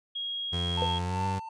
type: tone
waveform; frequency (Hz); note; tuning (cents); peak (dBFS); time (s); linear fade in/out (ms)
sine; 3282; G#7; -21; -31; 0.15-0.99; 10
type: tone with pitch glide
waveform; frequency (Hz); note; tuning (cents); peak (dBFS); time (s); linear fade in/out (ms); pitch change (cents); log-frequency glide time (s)
30% pulse; 87 to 95.42; F2 to G2; -6 to -46; -27; 0.52-1.4; 20; +160; 0.97-1.26
type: tone with tremolo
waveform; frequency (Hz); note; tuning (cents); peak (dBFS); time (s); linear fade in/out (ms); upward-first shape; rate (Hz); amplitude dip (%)
triangle; 894; A5; +27; -27; 0.77-1.49; 5; sine; 2.6; 65
type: tone with exponential decay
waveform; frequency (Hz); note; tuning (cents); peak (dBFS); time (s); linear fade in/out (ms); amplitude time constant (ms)
sine; 493.9; B4; 0; -23; 0.82-0.91; 0; 19
effects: resampled to 22050 Hz